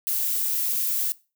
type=noise; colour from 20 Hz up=violet; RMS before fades=-25 dBFS; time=0.07-1.12 s; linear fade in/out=0 ms; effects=noise-tail reverb RT60 0.3 s tail -20 dB re dry